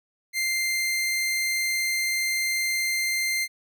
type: tone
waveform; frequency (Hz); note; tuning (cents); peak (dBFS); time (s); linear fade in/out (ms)
sawtooth; 2093; C7; 0; -20; 0.33-3.48; 50
effects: none